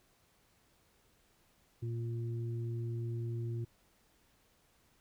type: harmonic tone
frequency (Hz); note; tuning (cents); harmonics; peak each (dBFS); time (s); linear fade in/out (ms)
116.54; A#2; 0; 1 / 2 / 3; -35 / -53 / -45; 1.82-3.65; 10
effects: pink hiss -70 dBFS RMS until 5 s